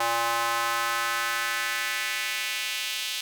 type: tone with high-pass filter sweep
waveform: square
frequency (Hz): 116.54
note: A#2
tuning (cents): 0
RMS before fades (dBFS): -28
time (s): 0-3.21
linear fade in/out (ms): 5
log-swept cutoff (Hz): 840 to 3200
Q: 1.9
effects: none